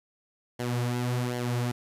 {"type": "tone with flanger", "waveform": "sawtooth", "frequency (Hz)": 122.5, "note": "B2", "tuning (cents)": -14, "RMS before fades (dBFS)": -29, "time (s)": [0.59, 1.72], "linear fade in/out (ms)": 10, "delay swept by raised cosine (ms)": [0.79, 6.49], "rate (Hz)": 1.3, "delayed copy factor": -0.65, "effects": ["resampled to 32000 Hz", "10-bit"]}